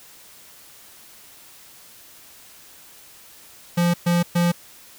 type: tone bursts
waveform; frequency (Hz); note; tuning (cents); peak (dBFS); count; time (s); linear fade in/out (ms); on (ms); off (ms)
square; 173.3; F3; -13; -17; 3; 3.77-4.52; 10; 170; 120
effects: white hiss -47 dBFS RMS until 4.98 s